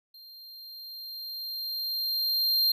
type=tone with level ramp; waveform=square; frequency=4186 Hz; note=C8; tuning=in tune; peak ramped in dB=-48 to -21 dBFS; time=0.14-2.72 s; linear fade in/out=5 ms; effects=none